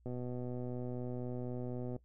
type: click train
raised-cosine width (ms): 2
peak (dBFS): -29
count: 237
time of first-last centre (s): 0.06-1.963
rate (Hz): 124
effects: noise-tail reverb RT60 0.1 s tail -18 dB re dry + added 60 Hz sine -63 dBFS peak until 2.04 s